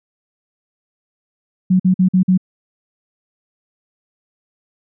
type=tone bursts; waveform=sine; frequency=185 Hz; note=F#3; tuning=in tune; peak=-9 dBFS; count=5; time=1.7-2.377 s; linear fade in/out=10 ms; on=97 ms; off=48 ms; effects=none